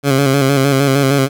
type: tone with vibrato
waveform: 15% pulse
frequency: 137.4 Hz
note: C#3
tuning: 15 cents flat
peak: -4 dBFS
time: 0.03-1.29 s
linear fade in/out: 50 ms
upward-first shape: square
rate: 6.5 Hz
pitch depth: 45 cents each way
effects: none